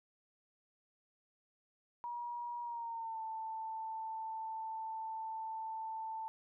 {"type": "tone with pitch glide", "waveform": "sine", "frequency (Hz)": [956, 886.8], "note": ["A#5", "A5"], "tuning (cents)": [43, 13], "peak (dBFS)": -39, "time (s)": [2.04, 6.28], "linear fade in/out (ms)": 0, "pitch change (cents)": -130, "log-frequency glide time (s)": [2.62, 3.21], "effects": []}